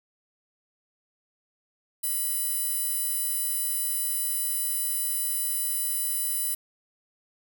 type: tone with high-pass filter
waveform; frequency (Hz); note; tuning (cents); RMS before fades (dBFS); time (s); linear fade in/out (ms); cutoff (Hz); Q
15% pulse; 995; B5; +13; -28; 2.03-6.55; 10; 12000; 1.2
effects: none